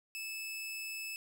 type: tone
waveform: sawtooth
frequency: 2614 Hz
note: E7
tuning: 15 cents flat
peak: -36 dBFS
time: 0.15-1.16 s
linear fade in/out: 0 ms
effects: none